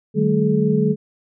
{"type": "tone cluster", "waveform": "sine", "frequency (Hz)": [153, 192.1, 216.8, 425.7], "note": ["D#3", "G3", "A3", "G#4"], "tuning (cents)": [-29, -35, -25, 43], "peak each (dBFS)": -20, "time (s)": [0.14, 0.96], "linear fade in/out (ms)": 50, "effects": []}